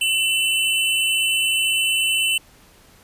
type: tone pair together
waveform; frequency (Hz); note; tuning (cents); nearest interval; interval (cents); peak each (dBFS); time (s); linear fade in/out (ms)
square; 2691 / 3000; E7 / F#7; +35 / +23; major second; 188; -21; 0.01-2.38; 5
effects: pink hiss -51 dBFS RMS until 3.03 s + resampled to 32000 Hz